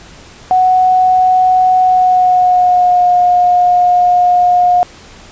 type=tone with pitch glide; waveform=sine; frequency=740 to 716 Hz; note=F#5 to F5; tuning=0 to +43 cents; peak=-6 dBFS; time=0.51-4.83 s; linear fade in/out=0 ms; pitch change=-57 cents; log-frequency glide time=1.82-3.08 s; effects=pink hiss -37 dBFS RMS until 5.31 s + resampled to 16000 Hz